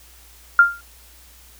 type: tone with exponential decay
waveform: sine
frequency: 1396.9 Hz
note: F6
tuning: in tune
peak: -4 dBFS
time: 0.59-0.81 s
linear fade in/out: 2 ms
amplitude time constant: 46 ms
effects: added 60 Hz sine -49 dBFS peak until 1.59 s + white hiss -49 dBFS RMS until 1.59 s